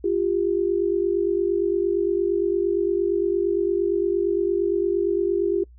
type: tone pair together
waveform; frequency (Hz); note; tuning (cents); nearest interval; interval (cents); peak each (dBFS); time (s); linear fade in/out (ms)
sine; 348.2 / 396.9; F4 / G4; -5 / +22; major second; 227; -22; 0.04-5.64; 5
effects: noise-tail reverb RT60 0.1 s tail -25 dB re dry + added 60 Hz sine -45 dBFS peak until 5.78 s